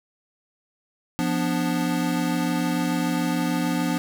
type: chord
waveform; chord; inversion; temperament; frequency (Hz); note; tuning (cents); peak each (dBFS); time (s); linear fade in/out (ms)
square; B diminished; second; equal; 174.61 / 246.9 / 293.7; F3 / B3 / D4; 0 / 0 / 0; -27; 1.19-3.98; 0
effects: none